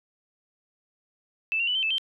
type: tone with pitch steps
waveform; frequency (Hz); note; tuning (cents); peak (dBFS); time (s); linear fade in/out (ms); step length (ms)
sine; 2638 / 2759 / 2972 / 3101 / 2627 / 3129; E7 / F7 / F#7 / G7 / E7 / G7; +1 / -22 / +7 / -19 / -7 / -4; -23; 1.52-1.982; 0; 77
effects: none